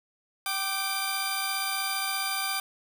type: tone cluster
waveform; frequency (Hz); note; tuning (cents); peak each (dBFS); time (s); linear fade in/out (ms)
15% pulse; 773 / 1187 / 4765; G5 / D6 / D8; -24 / +18 / +24; -26; 0.46-2.6; 2
effects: none